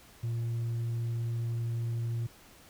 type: tone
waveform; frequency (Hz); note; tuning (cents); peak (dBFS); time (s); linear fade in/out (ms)
sine; 116.54; A#2; 0; -27; 0.23-2.27; 10
effects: tanh soft clip ceiling -29 dBFS + pink hiss -56 dBFS RMS until 2.69 s